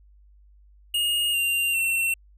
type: tone with pitch steps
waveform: square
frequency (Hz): 2854 / 2781 / 2709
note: F7 / F7 / E7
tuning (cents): +37 / -8 / +47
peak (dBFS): -22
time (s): 0.94-2.14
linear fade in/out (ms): 5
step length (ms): 400
effects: added 50 Hz sine -51 dBFS peak until 2.37 s